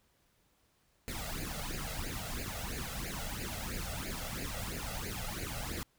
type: noise with flanger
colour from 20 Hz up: pink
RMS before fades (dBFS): -39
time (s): 1.08-5.83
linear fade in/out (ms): 0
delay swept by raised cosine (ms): 0.43 to 1.53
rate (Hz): 3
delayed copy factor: +0.8
effects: pink hiss -72 dBFS RMS until 5.98 s